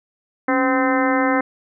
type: harmonic tone with a mistuned harmonic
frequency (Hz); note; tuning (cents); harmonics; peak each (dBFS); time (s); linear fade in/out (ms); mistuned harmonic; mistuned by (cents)
258.1; C4; -23; 1 / 2 / 3 / 4 / 5 / 6 / 7 / 8; -19 / -22 / -24 / -25 / -26 / -27 / -27 / -28; 0.48-1.41; 5; 1; +100
effects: none